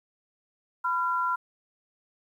sine tone pair together, 1000 / 1376.1 Hz, B5 / F6, +21 / -26 cents, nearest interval tritone, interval 553 cents, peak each -27 dBFS, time 0.84-1.36 s, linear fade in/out 10 ms, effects 10-bit

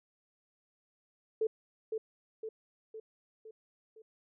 sine tone with echo, 440 Hz, A4, in tune, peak -27 dBFS, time 1.41-1.47 s, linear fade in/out 5 ms, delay 510 ms, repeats 5, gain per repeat -5 dB, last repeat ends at 4.02 s, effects none

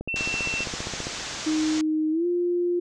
click train, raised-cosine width 2 ms, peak -19 dBFS, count 17, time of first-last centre 0.01-1.07 s, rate 15.1 Hz
sine tone, 2694 Hz, E7, 37 cents sharp, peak -26 dBFS, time 0.08-0.64 s, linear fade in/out 5 ms
white low-pass noise, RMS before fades -34 dBFS, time 0.16-1.81 s, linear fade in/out 0 ms, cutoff 7100 Hz, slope 48 dB/octave
sine tone with pitch glide, 311.1 to 351.2 Hz, D#4 to F4, 0 to +10 cents, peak -21 dBFS, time 1.46-2.8 s, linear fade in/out 10 ms, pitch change +210 cents, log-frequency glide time 2.11-2.26 s
effects none

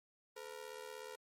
sawtooth ring-modulated tone, 469.9 Hz, A#4, 14 cents sharp, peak -40 dBFS, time 0.36-1.16 s, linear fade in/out 10 ms, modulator 38.3 Hz, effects MP3 64 kbps

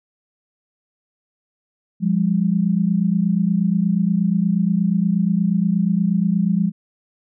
sine tone pair together, 175.1 / 203.5 Hz, F3 / G#3, +5 / -35 cents, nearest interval minor third, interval 260 cents, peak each -18 dBFS, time 2-6.72 s, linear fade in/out 50 ms, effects none

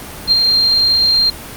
sine tone with ADSR envelope, 4186 Hz, C8, in tune, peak -5 dBFS, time 0.27-1.3 s, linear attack 49 ms, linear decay 13 ms, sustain -4 dB, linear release 5 ms, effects pink hiss -30 dBFS RMS until 1.56 s + Opus 32 kbps

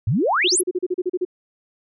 sine exponential sweep, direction up, 92.1 to 11630 Hz, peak -16 dBFS, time 0.07-0.61 s, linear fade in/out 5 ms
sine tone bursts, 363 Hz, F#4, 33 cents flat, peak -18 dBFS, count 11, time 0.44-1.251 s, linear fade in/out 10 ms, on 41 ms, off 36 ms
effects none

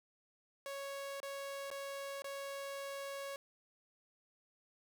sawtooth tone with dropouts, 554.4 Hz, C#5, in tune, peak -38 dBFS, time 0.66-3.36 s, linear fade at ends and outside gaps 1 ms, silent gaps 1.202-1.23 / 1.703-1.713 / 2.221-2.243 s, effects none

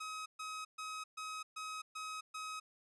sawtooth tone bursts, 1270 Hz, D#6, 35 cents sharp, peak -38 dBFS, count 7, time 0-2.6 s, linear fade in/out 10 ms, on 260 ms, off 130 ms, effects resampled to 24000 Hz

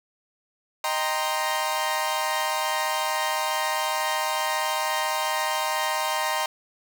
sawtooth chord, C minor seventh, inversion first, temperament equal, 622.3 / 784 / 932.3 / 1046.5 Hz, Eb5 / G5 / Bb5 / C6, 0 / 0 / 0 / 0 cents, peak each -27 / -27 / -24 / -26 dBFS, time 0.84-6.46 s, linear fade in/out 2 ms, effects none

